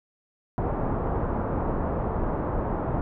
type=low-pass noise; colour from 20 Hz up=pink; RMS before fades=-27 dBFS; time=0.58-3.01 s; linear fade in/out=0 ms; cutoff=1100 Hz; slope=24 dB/octave; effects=none